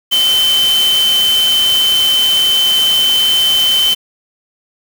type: tone in noise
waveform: sine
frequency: 3071 Hz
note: G7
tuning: 36 cents flat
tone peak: -9 dBFS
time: 0.11-3.95 s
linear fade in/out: 20 ms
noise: white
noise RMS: -21 dBFS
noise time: 0.11-3.95 s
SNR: +9 dB
effects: none